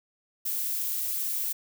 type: noise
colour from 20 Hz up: violet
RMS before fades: -30 dBFS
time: 0.45-1.53 s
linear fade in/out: 10 ms
effects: none